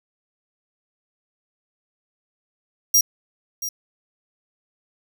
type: tone with echo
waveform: sawtooth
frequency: 5700 Hz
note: F8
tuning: 34 cents sharp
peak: -10 dBFS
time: 2.94-3.01 s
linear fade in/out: 5 ms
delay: 680 ms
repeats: 1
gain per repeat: -13 dB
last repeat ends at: 3.69 s
effects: none